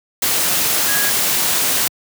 sine tone in noise, 1653 Hz, G#6, 9 cents flat, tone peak -21 dBFS, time 0.88-1.1 s, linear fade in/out 5 ms, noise white, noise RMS -17 dBFS, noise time 0.22-1.88 s, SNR -7 dB, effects high-pass 100 Hz 12 dB/octave

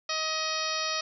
harmonic tone, 630 Hz, D#5, 21 cents sharp, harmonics 1 / 2 / 3 / 4 / 5 / 6 / 7 / 8 / 9, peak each -37 / -34 / -38 / -37 / -40 / -38 / -36 / -36 / -37 dBFS, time 0.09-1.01 s, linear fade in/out 5 ms, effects none

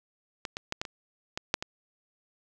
clicks, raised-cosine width 0.2 ms, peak -16 / -17 / -13 / -14 / -21 / -15 / -6 / -16 dBFS, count 8, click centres 0.452 / 0.569 / 0.724 / 0.815 / 0.852 / 1.375 / 1.541 / 1.625 s, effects none

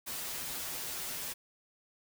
white noise with comb filter, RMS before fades -39 dBFS, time 0.06-1.34 s, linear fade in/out 20 ms, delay 9.4 ms, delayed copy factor -0.9, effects none

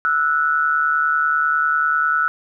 sine tone pair together, 1320.9 / 1471 Hz, E6 / F#6, +3 / -11 cents, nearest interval major second, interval 186 cents, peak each -18 dBFS, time 0.05-2.28 s, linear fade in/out 0 ms, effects none

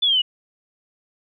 sine exponential sweep, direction down, 3521 to 2875 Hz, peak -15 dBFS, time 0.02-0.22 s, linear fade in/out 10 ms, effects none

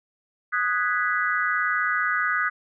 sine chord, G# minor seventh, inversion second, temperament equal, 1244.5 / 1480 / 1661.2 / 1975.5 Hz, D#6 / F#6 / G#6 / B6, 0 / 0 / 0 / 0 cents, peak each -26 / -25 / -28 / -29 dBFS, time 0.52-2.5 s, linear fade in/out 20 ms, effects none

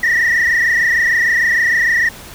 sine tone with frequency modulation, 1882 Hz, A#6, 16 cents sharp, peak -9 dBFS, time 0.03-2.09 s, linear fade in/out 5 ms, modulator 26.6 Hz, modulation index 3, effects tanh soft clip ceiling -9 dBFS + pink hiss -35 dBFS RMS until 2.34 s

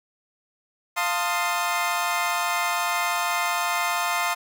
25% pulse chord, F dominant seventh, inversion none, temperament equal with one note detuned, 698.5 / 893.3 / 1046.5 / 1244.5 Hz, F5 / A5 / C6 / Eb6, 0 / +26 / 0 / 0 cents, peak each -24 / -26 / -24 / -25 dBFS, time 0.96-4.35 s, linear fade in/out 20 ms, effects none

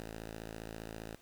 5% pulse tone, 55 Hz, A1, in tune, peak -32 dBFS, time 0-1.16 s, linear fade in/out 0 ms, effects pink hiss -63 dBFS RMS until 1.21 s

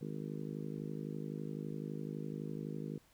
harmonic tone, 51.9 Hz, G#1, in tune, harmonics 3 / 4 / 5 / 6 / 7 / 8 / 9, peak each -43 / -45 / -47 / -49 / -50 / -51 / -52 dBFS, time 0.01-2.98 s, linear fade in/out 5 ms, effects pink hiss -68 dBFS RMS until 3.13 s

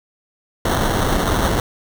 pink noise with sample-and-hold, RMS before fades -18 dBFS, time 0.65-1.6 s, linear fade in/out 2 ms, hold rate 2450 Hz, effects none

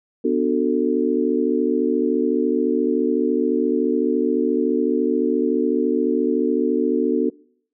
sine chord, B minor seventh, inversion none, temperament just, 246.9 / 296.3 / 370.4 / 444.5 Hz, B3 / D4 / F#4 / A4, 0 / +15 / +2 / +18 cents, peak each -22 dBFS, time 0.24-7.3 s, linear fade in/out 10 ms, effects noise-tail reverb RT60 0.6 s tail -24 dB re dry

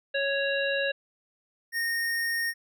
harmonic tone, 554.4 Hz, C#5, in tune, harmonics 1 / 3 / 5 / 7, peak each -28 / -29 / -33 / -36 dBFS, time 0.14-0.92 s, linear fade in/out 10 ms
square tone, 1847 Hz, A#6, 16 cents flat, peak -27 dBFS, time 1.72-2.54 s, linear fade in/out 50 ms
effects none

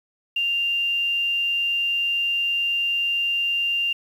sine tone with quantisation, 2789 Hz, F7, 3 cents flat, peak -20 dBFS, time 0.36-3.93 s, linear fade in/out 5 ms, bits 8, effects none

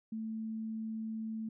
sine tone, 221.1 Hz, A3, 9 cents sharp, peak -36 dBFS, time 0.12-1.49 s, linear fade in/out 5 ms, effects none

